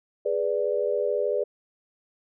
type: chord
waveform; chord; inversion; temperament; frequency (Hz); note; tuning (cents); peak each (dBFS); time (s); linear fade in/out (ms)
sine; G# diminished; none; equal; 415.3 / 493.9 / 587.3; G#4 / B4 / D5; 0 / 0 / 0; -27; 0.25-1.44; 10
effects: none